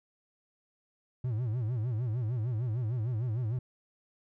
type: tone with vibrato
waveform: triangle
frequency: 116.54 Hz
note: A#2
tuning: in tune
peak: -27 dBFS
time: 1.24-3.59 s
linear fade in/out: 5 ms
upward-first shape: sine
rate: 6.6 Hz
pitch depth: 180 cents each way
effects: none